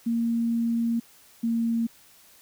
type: tone pair in turn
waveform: sine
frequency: 231.9 / 230.3 Hz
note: A#3 / A#3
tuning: -9 / -21 cents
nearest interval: unison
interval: 12 cents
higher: first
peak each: -22 dBFS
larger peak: neither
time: 0.06-1 / 1.43-1.87 s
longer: first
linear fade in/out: 10 ms
effects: white hiss -55 dBFS RMS until 2.41 s